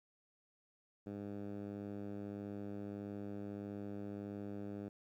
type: tone with band-pass filter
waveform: 10% pulse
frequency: 101.6 Hz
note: G#2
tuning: 38 cents flat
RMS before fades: -45 dBFS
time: 1.06-4.89 s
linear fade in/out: 10 ms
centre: 230 Hz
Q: 0.86
effects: 13-bit